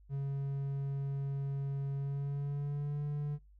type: tone with pitch glide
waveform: triangle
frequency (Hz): 138.59 to 146.32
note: C#3 to D3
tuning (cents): 0 to -6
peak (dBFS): -31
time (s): 0.09-3.39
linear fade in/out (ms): 50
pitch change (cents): +94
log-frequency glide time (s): 1.96-3.04
effects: noise-tail reverb RT60 0.2 s tail -24 dB re dry + added 50 Hz sine -57 dBFS peak until 3.59 s